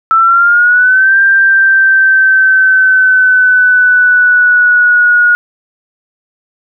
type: exponential two-way sweep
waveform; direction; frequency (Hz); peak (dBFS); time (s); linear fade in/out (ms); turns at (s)
sine; up then down; 1318.5 to 1584 to 1444; -4; 0.11-5.35; 0; 1.19
effects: none